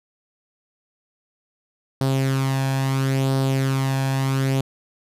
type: tone with flanger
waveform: sawtooth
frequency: 134.3 Hz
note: C3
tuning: 46 cents sharp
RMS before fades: -21 dBFS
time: 2.01-4.61 s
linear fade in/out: 2 ms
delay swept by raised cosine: 0.21 to 1.21 ms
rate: 0.74 Hz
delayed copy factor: +0.55
effects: resampled to 32000 Hz